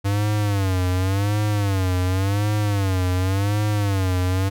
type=tone with vibrato; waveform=square; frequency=98 Hz; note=G2; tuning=in tune; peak=-19 dBFS; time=0.04-4.5 s; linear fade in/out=20 ms; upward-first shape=sine; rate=0.9 Hz; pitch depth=130 cents each way; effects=none